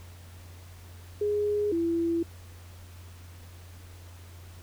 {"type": "tone pair in turn", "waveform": "sine", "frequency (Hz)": [415.3, 335.2], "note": ["G#4", "E4"], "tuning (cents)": [0, 29], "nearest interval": "major third", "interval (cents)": 371, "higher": "first", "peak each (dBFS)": -24, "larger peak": "neither", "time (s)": [[1.21, 1.72], [1.72, 2.23]], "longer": "neither", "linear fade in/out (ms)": 5, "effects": ["added 88 Hz sine -45 dBFS peak until 4.62 s", "pink hiss -54 dBFS RMS until 4.62 s"]}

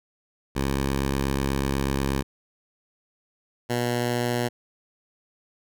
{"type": "tone pair in turn", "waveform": "10% pulse", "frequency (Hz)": [68.2, 120.99], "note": ["C#2", "B2"], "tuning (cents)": [-28, -35], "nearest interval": "minor seventh", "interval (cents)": 993, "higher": "second", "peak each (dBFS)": -15, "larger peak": "neither", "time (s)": [[0.55, 2.23], [3.69, 4.49]], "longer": "first", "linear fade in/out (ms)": 20, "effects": []}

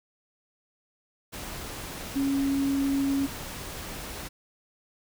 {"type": "tone in noise", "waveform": "sine", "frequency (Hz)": 275.5, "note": "C#4", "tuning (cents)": -11, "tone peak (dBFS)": -23, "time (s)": [2.15, 3.27], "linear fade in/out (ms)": 20, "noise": "pink", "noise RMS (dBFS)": -38, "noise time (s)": [1.32, 4.29], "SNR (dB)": 12, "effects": []}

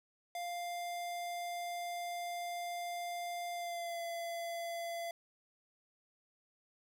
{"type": "tone with pitch glide", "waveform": "square", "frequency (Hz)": [698.5, 679.8], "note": ["F5", "F5"], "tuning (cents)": [0, -47], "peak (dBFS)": -39, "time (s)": [0.35, 5.11], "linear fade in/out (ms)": 2, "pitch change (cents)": -47, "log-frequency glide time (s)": [3.53, 4.02], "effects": []}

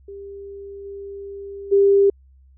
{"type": "tone with level steps", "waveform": "sine", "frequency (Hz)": 397.7, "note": "G4", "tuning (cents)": 25, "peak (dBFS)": [-33, -31, -11], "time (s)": [0.08, 2.1], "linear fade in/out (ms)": 5, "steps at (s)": [0.84, 1.71], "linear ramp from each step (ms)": 20, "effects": ["added 66 Hz sine -48 dBFS peak until 2.57 s"]}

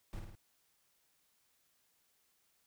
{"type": "noise with echo", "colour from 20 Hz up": "brown", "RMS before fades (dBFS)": -42, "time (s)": [0.13, 0.19], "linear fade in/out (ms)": 0, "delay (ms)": 54, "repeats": 3, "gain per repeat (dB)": -4, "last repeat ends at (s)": 0.352, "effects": ["white hiss -75 dBFS RMS until 2.66 s"]}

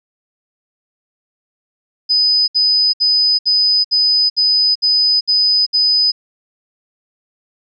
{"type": "tone bursts", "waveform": "sine", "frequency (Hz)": 5000, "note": "D#8", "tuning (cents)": 8, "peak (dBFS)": -10, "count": 9, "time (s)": [2.09, 6.12], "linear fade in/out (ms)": 20, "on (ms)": 390, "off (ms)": 65, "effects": []}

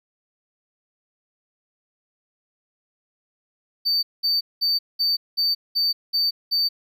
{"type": "tone bursts", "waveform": "triangle", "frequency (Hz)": 4585, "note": "D8", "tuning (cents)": -42, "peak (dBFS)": -17, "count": 8, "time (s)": [3.85, 6.69], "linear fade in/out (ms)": 20, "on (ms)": 180, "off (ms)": 200, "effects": []}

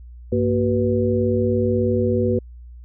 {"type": "tone cluster", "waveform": "sine", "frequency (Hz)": [98.3, 232.2, 375.9, 492.6], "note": ["G2", "A#3", "F#4", "B4"], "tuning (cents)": [5, -7, 27, -5], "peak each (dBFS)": -22, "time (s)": [0.32, 2.39], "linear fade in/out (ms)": 5, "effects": ["added 60 Hz sine -37 dBFS peak until 2.84 s"]}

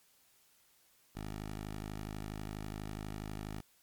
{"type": "tone", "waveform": "10% pulse", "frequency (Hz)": 52.2, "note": "G#1", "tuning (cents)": 10, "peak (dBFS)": -32, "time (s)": [1.15, 3.61], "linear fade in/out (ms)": 10, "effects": ["white hiss -68 dBFS RMS until 3.82 s", "MP3 96 kbps"]}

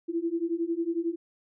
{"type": "beating tone pair", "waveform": "sine", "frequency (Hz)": [329.5, 340.5], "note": ["E4", "F4"], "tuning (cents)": [-1, -44], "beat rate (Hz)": 11, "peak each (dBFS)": [-30, -29], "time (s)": [0.08, 1.16], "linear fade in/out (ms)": 20, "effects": []}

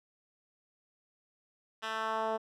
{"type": "tone with band-pass filter sweep", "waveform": "10% pulse", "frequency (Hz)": 221.2, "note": "A3", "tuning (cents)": 9, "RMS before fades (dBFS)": -34, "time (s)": [1.82, 2.38], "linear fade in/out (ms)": 20, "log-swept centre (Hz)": [2300, 580], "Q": 1.3, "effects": []}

